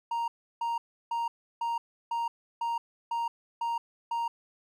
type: tone bursts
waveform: triangle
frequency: 932.3 Hz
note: A#5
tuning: in tune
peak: -26 dBFS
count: 9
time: 0.11-4.28 s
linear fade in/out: 5 ms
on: 170 ms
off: 330 ms
effects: none